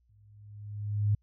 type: tone with exponential growth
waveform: sine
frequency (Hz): 103.8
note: G#2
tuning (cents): 0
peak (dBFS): -21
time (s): 0.09-1.15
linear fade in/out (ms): 5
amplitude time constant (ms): 230
effects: added 60 Hz sine -66 dBFS peak until 1.22 s